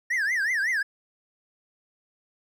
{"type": "tone with vibrato", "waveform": "triangle", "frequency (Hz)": 1807, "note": "A6", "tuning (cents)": 46, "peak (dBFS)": -21, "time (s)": [0.1, 0.83], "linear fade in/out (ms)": 10, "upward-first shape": "triangle", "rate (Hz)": 5.4, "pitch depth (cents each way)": 280, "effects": []}